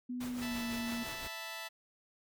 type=tone with pitch glide; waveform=sine; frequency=247.9 to 235.5 Hz; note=B3 to A#3; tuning=+7 to +18 cents; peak=-36 dBFS; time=0.09-1.04 s; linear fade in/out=10 ms; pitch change=-89 cents; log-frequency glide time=0.32-0.65 s
type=noise with tremolo; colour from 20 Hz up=pink; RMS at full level=-45 dBFS; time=0.2-1.28 s; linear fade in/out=10 ms; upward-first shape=sine; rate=5.9 Hz; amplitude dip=55%
type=chord; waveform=10% pulse; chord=E suspended fourth; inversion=none; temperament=just; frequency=659.3 / 879 / 988.9 Hz; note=E5 / A5 / B5; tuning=0 / -2 / +2 cents; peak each=-37 / -37 / -41 dBFS; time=0.41-1.69 s; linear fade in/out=20 ms
effects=none